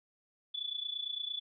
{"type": "tone with amplitude modulation", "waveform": "sine", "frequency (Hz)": 3454, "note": "A7", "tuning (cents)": -33, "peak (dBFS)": -32, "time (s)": [0.54, 1.4], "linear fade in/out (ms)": 10, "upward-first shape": "sine", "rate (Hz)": 28.8, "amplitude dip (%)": 80, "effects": []}